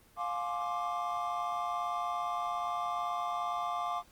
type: chord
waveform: triangle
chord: D half-diminished seventh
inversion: first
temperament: just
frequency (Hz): 704.8 / 845.8 / 1057.2 / 1174.7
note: F5 / Ab5 / C6 / D6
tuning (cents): +16 / +31 / +18 / 0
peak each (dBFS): -34 / -40 / -38 / -34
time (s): 0.16-4.03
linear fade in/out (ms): 50
effects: pink hiss -62 dBFS RMS until 4.11 s + Opus 24 kbps